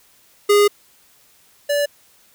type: tone pair in turn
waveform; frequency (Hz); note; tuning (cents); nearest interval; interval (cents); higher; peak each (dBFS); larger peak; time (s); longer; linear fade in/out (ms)
square; 410.9 / 578.9; G#4 / D5; -18 / -25; tritone; 593; second; -11 / -17; first; 0.49-0.68 / 1.69-1.86; first; 10
effects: white hiss -54 dBFS RMS until 2.34 s